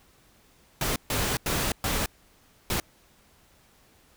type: noise bursts at uneven times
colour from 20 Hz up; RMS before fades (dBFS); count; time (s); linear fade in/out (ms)
pink; -27; 5; 0.81-0.96 / 1.1-1.37 / 1.46-1.72 / 1.84-2.06 / 2.7-2.8; 2
effects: pink hiss -60 dBFS RMS until 4.16 s